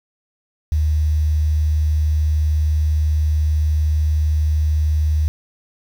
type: tone with quantisation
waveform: sine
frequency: 76.6 Hz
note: D#2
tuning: 27 cents flat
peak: -14 dBFS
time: 0.72-5.28 s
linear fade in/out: 0 ms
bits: 7
effects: none